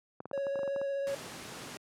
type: clicks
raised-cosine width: 1 ms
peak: -27 dBFS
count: 11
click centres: 0.204 / 0.256 / 0.313 / 0.377 / 0.468 / 0.557 / 0.591 / 0.632 / 0.677 / 0.762 / 0.815 s
type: tone with vibrato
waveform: triangle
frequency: 554.4 Hz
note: C#5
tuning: in tune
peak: -29 dBFS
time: 0.33-1.15 s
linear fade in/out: 5 ms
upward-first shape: sine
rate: 16 Hz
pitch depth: 13 cents each way
type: noise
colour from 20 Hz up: pink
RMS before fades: -43 dBFS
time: 1.07-1.77 s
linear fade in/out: 0 ms
effects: high-pass 150 Hz 12 dB/octave + low-pass 10000 Hz 12 dB/octave